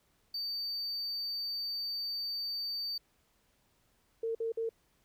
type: tone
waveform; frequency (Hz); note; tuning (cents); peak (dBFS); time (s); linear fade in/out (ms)
triangle; 4600; D8; -37; -33; 0.34-2.98; 5
type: tone bursts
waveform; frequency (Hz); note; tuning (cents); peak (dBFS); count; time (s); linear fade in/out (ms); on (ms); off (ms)
sine; 454.2; A#4; -45; -31; 3; 4.23-4.692; 5; 120; 51
effects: pink hiss -72 dBFS RMS until 5.04 s